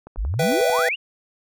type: click train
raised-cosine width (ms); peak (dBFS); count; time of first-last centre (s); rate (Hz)
1; -25; 9; 0.07-0.791; 11.1
type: exponential sweep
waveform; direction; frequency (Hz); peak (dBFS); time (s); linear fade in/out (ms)
sine; up; 40.13 to 3015; -21; 0.17-0.96; 20
type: chord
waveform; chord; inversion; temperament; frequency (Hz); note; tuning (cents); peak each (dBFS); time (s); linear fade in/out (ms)
square; E minor; second; equal; 493.9 / 659.3 / 784; B4 / E5 / G5; 0 / 0 / 0; -22 / -25 / -27; 0.39-0.89; 5
effects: none